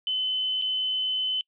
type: tone with dropouts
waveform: sine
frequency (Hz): 3036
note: F#7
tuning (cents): +44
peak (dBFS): -24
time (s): 0.07-1.41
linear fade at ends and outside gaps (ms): 1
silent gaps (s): 0.615-0.621
effects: noise-tail reverb RT60 0.1 s tail -25 dB re dry